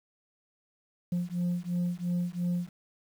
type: beating tone pair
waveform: sine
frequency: 174.61 / 177.51 Hz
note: F3 / F3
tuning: 0 / +28 cents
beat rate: 2.9 Hz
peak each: -29 / -29 dBFS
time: 1.12-2.69 s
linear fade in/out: 5 ms
effects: tanh soft clip ceiling -25 dBFS + 9-bit